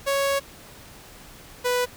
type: tone pair in turn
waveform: sawtooth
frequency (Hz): 554.4 / 493.9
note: C#5 / B4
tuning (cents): 0 / 0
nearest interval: major second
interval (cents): 200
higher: first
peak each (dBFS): -17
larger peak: neither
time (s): 0.06-0.4 / 1.64-1.86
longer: first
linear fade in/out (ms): 20
effects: pink hiss -46 dBFS RMS until 1.96 s